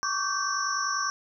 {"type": "tone cluster", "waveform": "sine", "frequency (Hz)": [1110, 1160, 1557, 5500, 5920], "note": ["C#6", "D6", "G6", "F8", "F#8"], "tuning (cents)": [2, -22, -12, -27, 0], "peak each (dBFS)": [-32, -31, -31, -35, -34], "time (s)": [0.03, 1.1], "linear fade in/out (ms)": 0, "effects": []}